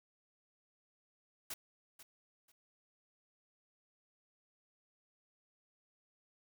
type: noise with echo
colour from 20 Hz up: white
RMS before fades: -43 dBFS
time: 1.5-1.54 s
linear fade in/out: 5 ms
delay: 490 ms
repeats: 2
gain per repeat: -13 dB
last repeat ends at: 2.52 s
effects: none